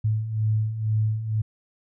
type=beating tone pair; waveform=sine; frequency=107.1 / 109.2 Hz; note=A2 / A2; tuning=-46 / -13 cents; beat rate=2.1 Hz; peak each=-28 / -22 dBFS; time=0.04-1.42 s; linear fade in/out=10 ms; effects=none